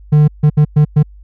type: tone bursts at uneven times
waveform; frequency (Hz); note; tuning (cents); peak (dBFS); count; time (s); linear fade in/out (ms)
triangle; 150; D3; +37; -3; 5; 0.12-0.28 / 0.43-0.5 / 0.57-0.65 / 0.76-0.85 / 0.96-1.03; 10
effects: added 50 Hz sine -35 dBFS peak until 1.23 s